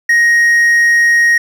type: tone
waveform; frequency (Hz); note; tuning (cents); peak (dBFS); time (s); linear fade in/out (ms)
triangle; 1875; A#6; +10; -5; 0.09-1.38; 5
effects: 7-bit